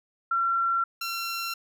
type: tone pair in turn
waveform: sine / 15% pulse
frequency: 1362 / 1362 Hz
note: F6 / F6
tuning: -44 / -44 cents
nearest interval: unison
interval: 0 cents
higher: neither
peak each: -22 / -23 dBFS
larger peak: first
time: 0.31-0.84 / 1.01-1.54 s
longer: neither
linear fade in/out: 5 ms
effects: none